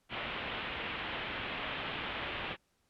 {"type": "low-pass noise", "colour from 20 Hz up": "white", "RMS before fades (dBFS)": -39, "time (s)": [0.09, 2.57], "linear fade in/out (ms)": 50, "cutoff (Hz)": 3300, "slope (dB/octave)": 48, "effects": ["pink hiss -75 dBFS RMS until 2.89 s", "low-pass 12000 Hz 12 dB/octave"]}